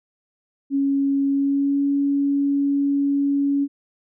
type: tone with pitch glide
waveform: sine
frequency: 276.9 to 281.1 Hz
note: C#4 to C#4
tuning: -2 to +24 cents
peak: -17 dBFS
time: 0.7-3.68 s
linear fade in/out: 50 ms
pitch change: +26 cents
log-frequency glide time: 1.29-1.83 s
effects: none